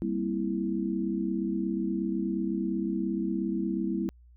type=chord; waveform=sine; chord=C dominant seventh; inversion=second; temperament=equal; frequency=196 / 233.1 / 261.6 / 329.6 Hz; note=G3 / Bb3 / C4 / E4; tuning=0 / 0 / 0 / 0 cents; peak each=-31 / -34 / -36 / -31 dBFS; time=0.02-4.09 s; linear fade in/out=0 ms; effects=added 60 Hz sine -52 dBFS peak until 4.36 s